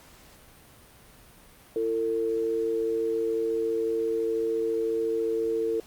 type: tone pair together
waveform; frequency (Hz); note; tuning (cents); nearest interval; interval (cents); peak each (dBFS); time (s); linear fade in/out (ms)
sine; 336.8 / 451; E4 / A4; +37 / +43; perfect fourth; 506; -31 / -25; 1.76-5.8; 2
effects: pink hiss -53 dBFS RMS until 5.86 s + Opus 48 kbps